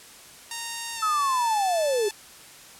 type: tone with pitch glide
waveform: 5% pulse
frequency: 926 to 875 Hz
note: A#5 to A5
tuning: -12 to -10 cents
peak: -19 dBFS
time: 0.51-2.11 s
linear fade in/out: 2 ms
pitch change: -98 cents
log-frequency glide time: 0.95-1.04 s
type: linear sweep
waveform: sine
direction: down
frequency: 1307 to 392 Hz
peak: -21 dBFS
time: 1.02-2.09 s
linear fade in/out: 10 ms
effects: white hiss -47 dBFS RMS until 2.79 s + low-pass 11000 Hz 12 dB/octave